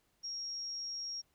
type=tone; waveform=sine; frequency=5588 Hz; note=F8; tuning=in tune; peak=-38 dBFS; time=0.23-1.22 s; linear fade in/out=20 ms; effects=pink hiss -75 dBFS RMS until 1.34 s